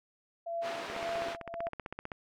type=tone with tremolo; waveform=sine; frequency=676 Hz; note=E5; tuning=43 cents sharp; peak=-31 dBFS; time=0.46-1.69 s; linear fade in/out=10 ms; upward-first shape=triangle; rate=1.8 Hz; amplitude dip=95%
type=band-pass noise; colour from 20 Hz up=pink; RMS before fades=-41 dBFS; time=0.61-1.37 s; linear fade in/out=50 ms; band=370 to 3400 Hz; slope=12 dB/octave
type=click train; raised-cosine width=0.5 ms; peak=-24 dBFS; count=20; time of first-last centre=0.9-2.118 s; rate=15.6 Hz
effects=none